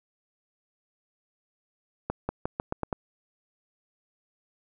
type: accelerating click train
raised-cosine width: 1 ms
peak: -14 dBFS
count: 7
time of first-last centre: 2.1-2.928 s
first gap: 190 ms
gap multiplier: 0.87
effects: none